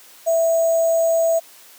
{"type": "tone with sample-and-hold", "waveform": "sine", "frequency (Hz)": 659.3, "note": "E5", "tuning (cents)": 0, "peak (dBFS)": -14, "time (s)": [0.26, 1.4], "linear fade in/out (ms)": 20, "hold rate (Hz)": 7350, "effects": ["white hiss -46 dBFS RMS until 1.78 s", "high-pass 300 Hz 12 dB/octave"]}